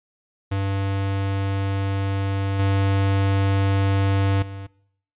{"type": "tone with level steps", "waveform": "square", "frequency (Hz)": 98, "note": "G2", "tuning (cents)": 0, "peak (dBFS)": [-22, -18, -33], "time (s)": [0.51, 4.67], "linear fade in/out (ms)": 10, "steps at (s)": [2.59, 4.42], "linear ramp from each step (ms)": 5, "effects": ["noise-tail reverb RT60 0.7 s tail -22 dB re dry", "resampled to 8000 Hz"]}